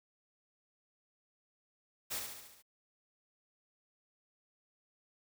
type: noise with echo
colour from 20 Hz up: white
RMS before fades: -38 dBFS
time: 2.1-2.2 s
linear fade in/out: 20 ms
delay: 71 ms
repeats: 6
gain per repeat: -4 dB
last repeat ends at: 2.626 s
effects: none